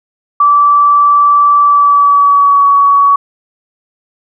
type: tone with pitch glide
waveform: sine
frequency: 1160 to 1127.6 Hz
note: D6 to C#6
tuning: -22 to +29 cents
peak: -4 dBFS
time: 0.4-3.16 s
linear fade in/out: 5 ms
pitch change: -49 cents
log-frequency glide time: 1.61-2.67 s
effects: none